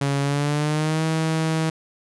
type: tone with pitch glide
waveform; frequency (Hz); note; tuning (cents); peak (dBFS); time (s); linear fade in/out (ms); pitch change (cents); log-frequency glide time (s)
sawtooth; 140 to 159.89; C#3 to D#3; +18 to +47; -16; 0.01-1.7; 5; +229; 0.21-1.04
effects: resampled to 24000 Hz